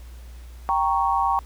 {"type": "chord", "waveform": "sine", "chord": "G diminished", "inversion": "none", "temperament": "equal", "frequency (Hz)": [784, 932.3, 1108.7], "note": ["G5", "Bb5", "Db6"], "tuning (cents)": [0, 0, 0], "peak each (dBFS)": -23, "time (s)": [0.69, 1.39], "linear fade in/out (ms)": 0, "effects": ["added 60 Hz sine -38 dBFS peak until 1.45 s", "pink hiss -53 dBFS RMS until 1.45 s"]}